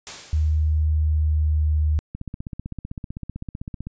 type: noise with exponential decay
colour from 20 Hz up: white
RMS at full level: -32 dBFS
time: 0.07-0.86 s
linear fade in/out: 0 ms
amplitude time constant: 170 ms
type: tone with pitch glide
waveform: sine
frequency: 77.2 to 76.36 Hz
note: D#2 to D#2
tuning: -13 to -32 cents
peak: -17 dBFS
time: 0.33-1.99 s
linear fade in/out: 0 ms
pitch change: -19 cents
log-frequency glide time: 0.89-1.79 s
type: click train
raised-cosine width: 5 ms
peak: -19 dBFS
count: 28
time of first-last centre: 2.15-3.87 s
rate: 15.7 Hz
effects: resampled to 16000 Hz